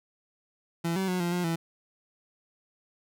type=tone with pitch steps; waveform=30% pulse; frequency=168.1 / 190.8 / 182.1 / 173.2 / 177.6 / 165.8 Hz; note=E3 / G3 / F#3 / F3 / F3 / E3; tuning=+34 / -47 / -27 / -14 / +29 / +10 cents; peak=-24 dBFS; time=0.84-1.56 s; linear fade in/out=10 ms; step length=120 ms; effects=none